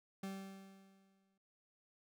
40% pulse tone with exponential decay, 193.8 Hz, G3, 20 cents flat, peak -40 dBFS, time 0.23-1.38 s, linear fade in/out 5 ms, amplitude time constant 250 ms, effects none

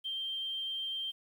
sine tone, 3156 Hz, G7, 11 cents sharp, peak -34 dBFS, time 0.04-1.12 s, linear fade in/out 20 ms, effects 10-bit

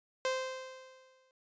sawtooth tone with exponential decay, 520 Hz, C5, 11 cents flat, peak -25 dBFS, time 0.25-1.31 s, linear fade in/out 1 ms, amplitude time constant 230 ms, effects resampled to 16000 Hz

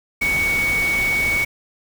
sine tone in noise, 2233 Hz, C#7, 12 cents sharp, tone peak -17 dBFS, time 0.21-1.45 s, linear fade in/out 10 ms, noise pink, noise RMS -28 dBFS, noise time 0.21-1.45 s, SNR +8 dB, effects none

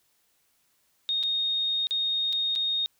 sine tone with dropouts, 3709 Hz, A#7, 9 cents flat, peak -24 dBFS, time 1.09-2.86 s, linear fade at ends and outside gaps 0 ms, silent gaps 1.229-1.235 / 1.87-1.909 / 2.326-2.33 / 2.553-2.559 s, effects white hiss -69 dBFS RMS until 2.99 s

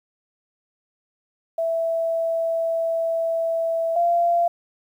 sine tone pair in turn, 660 / 688.1 Hz, E5 / F5, +2 / -26 cents, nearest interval minor second, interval 72 cents, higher second, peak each -20 / -16 dBFS, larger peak second, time 1.58-3.96 / 3.96-4.48 s, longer first, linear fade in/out 5 ms, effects 9-bit

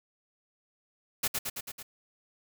white noise with echo, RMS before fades -28 dBFS, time 1.23-1.28 s, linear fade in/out 10 ms, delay 110 ms, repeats 5, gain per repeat -3 dB, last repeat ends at 1.83 s, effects none

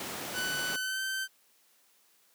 pink noise, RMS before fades -37 dBFS, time 0-0.76 s, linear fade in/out 2 ms
sawtooth tone with pitch glide, 1500 to 1546.6 Hz, F#6 to G6, +23 to -24 cents, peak -28 dBFS, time 0.33-1.28 s, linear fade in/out 50 ms, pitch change +53 cents, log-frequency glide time 0.71-1.01 s
effects white hiss -66 dBFS RMS until 2.34 s + high-pass 200 Hz 12 dB/octave

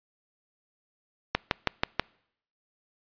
click train, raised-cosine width 0.3 ms, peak -6 dBFS, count 5, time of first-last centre 1.35-1.996 s, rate 6.19 Hz, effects noise-tail reverb RT60 0.7 s tail -26 dB re dry + resampled to 11025 Hz

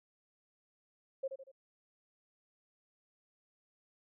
sine tone with echo, 536 Hz, C5, 42 cents sharp, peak -33 dBFS, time 1.23-1.28 s, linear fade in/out 10 ms, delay 79 ms, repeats 3, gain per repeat -7 dB, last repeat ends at 1.517 s, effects none

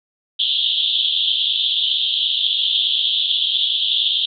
pink band-pass noise, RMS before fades -19 dBFS, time 0.39-4.26 s, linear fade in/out 10 ms, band 3100 to 3700 Hz, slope 96 dB/octave, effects none

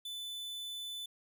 45% pulse tone, 3500 Hz, A7, 10 cents flat, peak -40 dBFS, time 0.05-1.06 s, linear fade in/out 5 ms, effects none

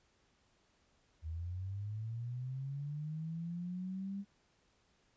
sine linear sweep, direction up, 77.2 to 201.3 Hz, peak -38 dBFS, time 1.22-4.25 s, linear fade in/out 50 ms, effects pink hiss -73 dBFS RMS until 5.16 s + resampled to 16000 Hz

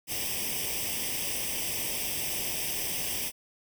white noise with comb filter, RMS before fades -32 dBFS, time 0.07-3.32 s, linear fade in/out 50 ms, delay 0.36 ms, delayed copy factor +0.85, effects none

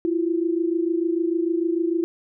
sine tone pair together, 331.5 / 358.2 Hz, E4 / F4, +10 / +44 cents, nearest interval minor second, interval 134 cents, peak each -21 / -25 dBFS, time 0.05-2.04 s, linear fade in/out 0 ms, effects none

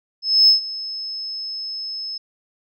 sine tone with ADSR envelope, 5200 Hz, E8, 24 cents flat, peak -7 dBFS, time 0.22-2.18 s, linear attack 260 ms, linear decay 120 ms, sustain -19 dB, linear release 8 ms, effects tanh soft clip ceiling -3 dBFS

